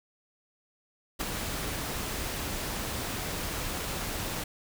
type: noise with ADSR envelope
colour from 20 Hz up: pink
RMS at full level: -29 dBFS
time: 1.19-4.44 s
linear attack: 22 ms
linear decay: 8 ms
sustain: -5 dB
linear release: 7 ms
effects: none